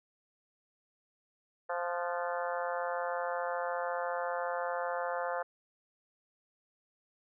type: harmonic tone with a mistuned harmonic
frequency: 174.61 Hz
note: F3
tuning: in tune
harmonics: 3 / 4 / 5 / 6 / 7 / 8 / 9 / 10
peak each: -36 / -38 / -40 / -42 / -43 / -44 / -45 / -46 dBFS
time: 1.69-5.43 s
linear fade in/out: 10 ms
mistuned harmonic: 9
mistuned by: -60 cents
effects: none